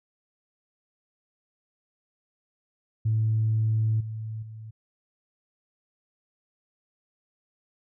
sine tone with level steps, 110 Hz, A2, in tune, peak -20 / -31 / -38 dBFS, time 3.05-4.71 s, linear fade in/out 10 ms, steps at 4 / 4.42 s, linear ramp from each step 10 ms, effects tanh soft clip ceiling -16 dBFS

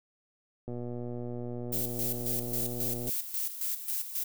click train, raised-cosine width 2 ms, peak -26 dBFS, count 293, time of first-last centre 0.68-3.093 s, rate 121 Hz
violet noise with tremolo, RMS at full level -32 dBFS, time 1.72-4.24 s, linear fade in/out 10 ms, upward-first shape square, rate 3.7 Hz, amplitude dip 65%
effects none

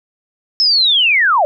sine linear sweep, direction down, 5300 to 559 Hz, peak -9 dBFS, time 0.6-1.45 s, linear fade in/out 0 ms, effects none

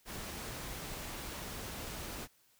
pink noise, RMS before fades -43 dBFS, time 0.05-2.28 s, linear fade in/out 50 ms, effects white hiss -69 dBFS RMS until 2.59 s

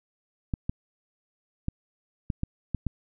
clicks, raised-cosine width 5 ms, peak -15 dBFS, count 7, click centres 0.538 / 0.695 / 1.684 / 2.302 / 2.434 / 2.747 / 2.867 s, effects none

